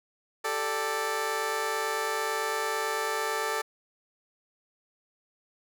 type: chord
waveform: 15% pulse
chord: G suspended second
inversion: none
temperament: just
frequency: 392 / 441 / 588 Hz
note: G4 / A4 / D5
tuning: 0 / +4 / +2 cents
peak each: -30 / -24 / -29 dBFS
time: 0.44-3.62 s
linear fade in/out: 10 ms
effects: none